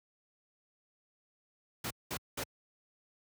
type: noise bursts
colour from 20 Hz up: pink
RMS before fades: -37 dBFS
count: 3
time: 1.84-2.438 s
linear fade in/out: 5 ms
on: 66 ms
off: 200 ms
effects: high-pass 80 Hz 12 dB/octave